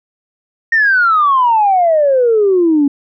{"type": "exponential sweep", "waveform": "sine", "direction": "down", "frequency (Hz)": [1864.7, 276.2], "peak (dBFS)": -7, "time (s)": [0.72, 2.88], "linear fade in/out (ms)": 5, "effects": ["tanh soft clip ceiling -3 dBFS"]}